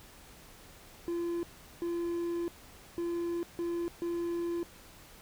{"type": "tone bursts at uneven times", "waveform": "triangle", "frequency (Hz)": 342.6, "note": "F4", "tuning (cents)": -33, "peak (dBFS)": -29, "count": 5, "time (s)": [[1.08, 1.43], [1.82, 2.48], [2.98, 3.43], [3.59, 3.88], [4.02, 4.63]], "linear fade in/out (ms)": 0, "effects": ["pink hiss -54 dBFS RMS until 5.21 s"]}